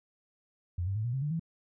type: tone with pitch steps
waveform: sine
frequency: 88 / 97.64 / 108.34 / 120.21 / 133.38 / 148 / 164.21 Hz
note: F2 / G2 / A2 / B2 / C3 / D3 / E3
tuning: +14 / -6 / -26 / -46 / +34 / +14 / -6 cents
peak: -29 dBFS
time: 0.78-1.396 s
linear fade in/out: 5 ms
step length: 88 ms
effects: none